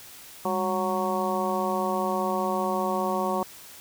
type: harmonic tone with a mistuned harmonic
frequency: 185 Hz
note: F#3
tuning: in tune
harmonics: 1 / 2 / 3 / 4 / 5 / 6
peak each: -31 / -31 / -31 / -31 / -31 / -31 dBFS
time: 0.45-3.43 s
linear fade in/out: 2 ms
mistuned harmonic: 1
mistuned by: +140 cents
effects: white hiss -46 dBFS RMS until 3.8 s